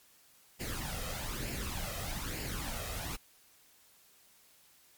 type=noise with flanger; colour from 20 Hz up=pink; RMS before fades=-38 dBFS; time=0.59-3.17 s; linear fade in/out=20 ms; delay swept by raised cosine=0.41 to 1.61 ms; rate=1.1 Hz; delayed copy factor=+0.6; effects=white hiss -63 dBFS RMS until 4.97 s + MP3 96 kbps